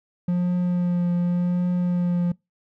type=tone with vibrato; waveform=triangle; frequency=176.7 Hz; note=F3; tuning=21 cents sharp; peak=-17 dBFS; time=0.28-2.32 s; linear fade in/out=5 ms; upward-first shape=triangle; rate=0.88 Hz; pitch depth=19 cents each way; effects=noise-tail reverb RT60 0.2 s tail -24 dB re dry